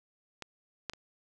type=clicks; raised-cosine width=0.2 ms; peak=-23 / -17 / -28 dBFS; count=3; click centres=0.423 / 0.897 / 0.935 s; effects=none